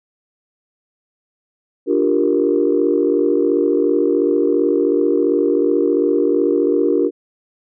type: chord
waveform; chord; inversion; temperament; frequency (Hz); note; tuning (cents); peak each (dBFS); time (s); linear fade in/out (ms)
sine; G minor seventh; second; equal; 293.7 / 349.2 / 392 / 466.2; D4 / F4 / G4 / Bb4; 0 / 0 / 0 / 0; -18; 1.86-7.11; 50
effects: tanh soft clip ceiling -3 dBFS